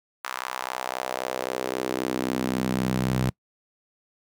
sawtooth tone with high-pass filter sweep, 63.8 Hz, C2, 43 cents flat, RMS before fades -28 dBFS, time 0.24-3.3 s, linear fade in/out 5 ms, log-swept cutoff 1200 to 130 Hz, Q 2, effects noise-tail reverb RT60 0.1 s tail -25 dB re dry

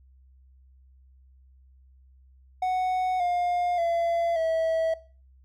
triangle tone with pitch steps, 740 / 708.6 / 678.6 / 649.8 Hz, F#5 / F5 / F5 / E5, 0 / +25 / -50 / -25 cents, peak -21 dBFS, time 2.62-4.94 s, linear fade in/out 5 ms, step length 580 ms, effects noise-tail reverb RT60 0.4 s tail -20 dB re dry + added 65 Hz sine -53 dBFS peak until 5.44 s

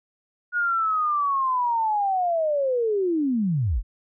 sine linear sweep, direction down, 1453 to 33.03 Hz, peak -20 dBFS, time 0.52-3.83 s, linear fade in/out 50 ms, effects none

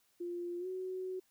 sine tone with pitch glide, 349.2 to 372.1 Hz, F4 to F#4, 0 to +10 cents, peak -37 dBFS, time 0.2-1.2 s, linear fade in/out 10 ms, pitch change +110 cents, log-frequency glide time 0.59-0.67 s, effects white hiss -73 dBFS RMS until 1.3 s

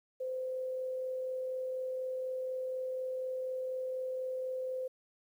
sine tone with amplitude modulation, 515 Hz, C5, 28 cents flat, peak -33 dBFS, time 0.2-4.88 s, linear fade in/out 10 ms, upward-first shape sine, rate 44.1 Hz, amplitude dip 25%, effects 11-bit

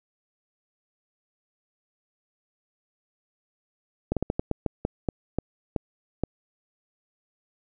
slowing click train, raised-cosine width 2 ms, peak -11 dBFS, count 12, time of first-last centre 4.12-6.236 s, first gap 47 ms, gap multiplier 1.26, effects none

